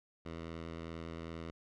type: tone with vibrato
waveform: 10% pulse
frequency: 82.5 Hz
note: E2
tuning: 2 cents sharp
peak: -34 dBFS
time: 0.25-1.51 s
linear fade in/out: 10 ms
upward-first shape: sine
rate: 9.9 Hz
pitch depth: 14 cents each way
effects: low-pass 4000 Hz 12 dB/octave